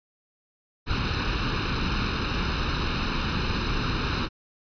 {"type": "noise with comb filter", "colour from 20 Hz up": "pink", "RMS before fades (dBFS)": -26, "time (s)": [0.86, 4.29], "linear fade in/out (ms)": 50, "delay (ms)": 0.75, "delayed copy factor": 0.7, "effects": ["resampled to 11025 Hz"]}